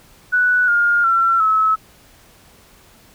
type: tone with pitch steps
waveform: sine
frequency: 1480 / 1415.6 / 1354 / 1295.1 Hz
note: F#6 / F6 / E6 / E6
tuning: 0 / +23 / +46 / -31 cents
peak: -12 dBFS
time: 0.32-1.76 s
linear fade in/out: 20 ms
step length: 360 ms
effects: pink hiss -49 dBFS RMS until 3.14 s